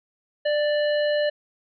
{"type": "harmonic tone with a mistuned harmonic", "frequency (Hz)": 587.3, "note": "D5", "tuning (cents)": 0, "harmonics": [1, 3, 5, 7], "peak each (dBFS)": [-20, -30, -34, -37], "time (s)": [0.45, 1.3], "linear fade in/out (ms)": 10, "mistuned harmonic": 1, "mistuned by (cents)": 18, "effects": []}